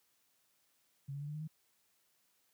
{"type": "tone with pitch steps", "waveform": "sine", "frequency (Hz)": [138.59, 142.08, 145.65, 149.31, 153.07, 156.92], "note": ["C#3", "C#3", "D3", "D3", "D#3", "D#3"], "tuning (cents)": [0, 43, -14, 29, -28, 15], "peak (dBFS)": -39, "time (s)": [1.08, 1.476], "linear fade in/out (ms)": 10, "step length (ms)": 66, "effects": ["white hiss -75 dBFS RMS until 2.53 s", "high-pass 80 Hz 12 dB/octave"]}